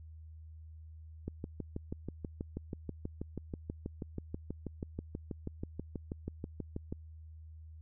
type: click train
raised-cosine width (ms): 3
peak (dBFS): -25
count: 36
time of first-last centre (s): 1.28-6.925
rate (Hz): 6.2
effects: added 79 Hz sine -48 dBFS peak until 7.81 s